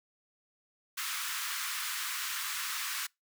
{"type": "high-pass noise", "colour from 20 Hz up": "pink", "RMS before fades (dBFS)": -36, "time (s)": [0.97, 3.07], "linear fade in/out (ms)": 10, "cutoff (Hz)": 1100, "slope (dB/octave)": 48, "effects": ["noise-tail reverb RT60 0.2 s tail -26 dB re dry"]}